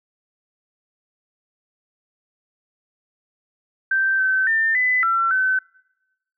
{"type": "tone with pitch steps", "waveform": "sine", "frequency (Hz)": [1561, 1536, 1799, 2005, 1351, 1524], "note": ["G6", "G6", "A6", "B6", "E6", "G6"], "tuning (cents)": [-8, -36, 38, 26, 42, -49], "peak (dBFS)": -16, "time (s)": [3.91, 5.59], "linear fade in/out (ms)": 5, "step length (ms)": 280, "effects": ["noise-tail reverb RT60 1.0 s tail -25 dB re dry"]}